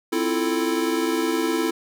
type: chord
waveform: square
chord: F major seventh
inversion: second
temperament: equal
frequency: 261.6 / 329.6 / 349.2 / 440 Hz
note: C4 / E4 / F4 / A4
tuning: 0 / 0 / 0 / 0 cents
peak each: -29 / -24 / -30 / -28 dBFS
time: 0.12-1.71 s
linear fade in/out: 10 ms
effects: none